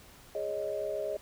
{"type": "chord", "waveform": "sine", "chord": "Ab suspended fourth", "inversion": "none", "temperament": "equal", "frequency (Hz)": [415.3, 554.4, 622.3], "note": ["Ab4", "Db5", "Eb5"], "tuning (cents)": [0, 0, 0], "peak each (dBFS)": [-37, -37, -34], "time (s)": [0.35, 1.17], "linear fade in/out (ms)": 2, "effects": ["pink hiss -55 dBFS RMS until 1.21 s"]}